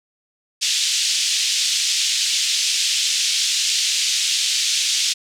pink band-pass noise, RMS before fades -20 dBFS, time 0.61-5.14 s, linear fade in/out 20 ms, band 3000 to 7400 Hz, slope 24 dB/octave, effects none

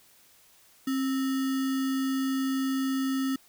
sine tone with sample-and-hold, 266.8 Hz, C4, 34 cents sharp, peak -25 dBFS, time 0.87-3.36 s, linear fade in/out 5 ms, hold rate 1575 Hz, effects white hiss -59 dBFS RMS until 3.48 s

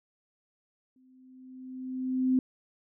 sine tone with exponential growth, 257.8 Hz, C4, 26 cents flat, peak -20 dBFS, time 0.96-2.39 s, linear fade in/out 2 ms, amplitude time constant 310 ms, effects none

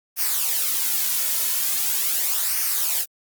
blue noise with flanger, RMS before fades -22 dBFS, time 0.16-3.06 s, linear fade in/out 50 ms, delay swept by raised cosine 0.26 to 2.56 ms, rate 0.41 Hz, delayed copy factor -0.6, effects Opus 48 kbps

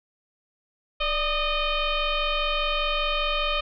sine tone with frequency modulation, 1244.5 Hz, D#6, in tune, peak -22 dBFS, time 1-3.61 s, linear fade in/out 10 ms, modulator 611 Hz, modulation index 3.7, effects none

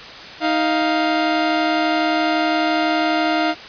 sawtooth tone pair together, 313.3 / 698.5 Hz, D#4 / F5, +12 / 0 cents, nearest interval octave + major second, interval 1388 cents, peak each -15 dBFS, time 0.4-3.55 s, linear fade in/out 50 ms, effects white hiss -35 dBFS RMS until 3.68 s + resampled to 11025 Hz

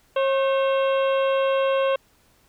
harmonic tone with a mistuned harmonic, 540 Hz, C#5, 45 cents flat, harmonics 1 / 2 / 3 / 4 / 5 / 6 / 7, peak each -19 / -27 / -34 / -40 / -33 / -37 / -45 dBFS, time 0.16-1.96 s, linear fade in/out 5 ms, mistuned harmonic 3, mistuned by -85 cents, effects pink hiss -60 dBFS RMS until 2.48 s

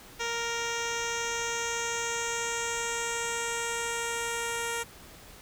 10% pulse tone with low-pass filter sweep, 466.2 Hz, A#4, in tune, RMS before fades -32 dBFS, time 0.19-4.84 s, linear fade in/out 20 ms, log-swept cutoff 5400 to 9700 Hz, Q 3, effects pink hiss -50 dBFS RMS until 5.41 s

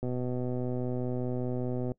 click train, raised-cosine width 2 ms, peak -21 dBFS, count 237, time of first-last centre 0.03-1.918 s, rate 125 Hz, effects noise-tail reverb RT60 0.1 s tail -21 dB re dry

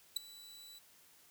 sawtooth tone with ADSR envelope, 3951 Hz, B7, in tune, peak -26 dBFS, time 0.16-0.79 s, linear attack 7 ms, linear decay 8 ms, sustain -23 dB, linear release 11 ms, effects white hiss -64 dBFS RMS until 1.3 s

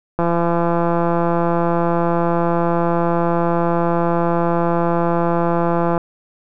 click train, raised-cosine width 1 ms, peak -5 dBFS, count 985, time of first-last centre 0.19-5.978 s, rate 170 Hz, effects none

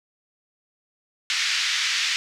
pink band-pass noise, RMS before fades -24 dBFS, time 1.3-2.16 s, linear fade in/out 0 ms, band 1800 to 5800 Hz, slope 24 dB/octave, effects none

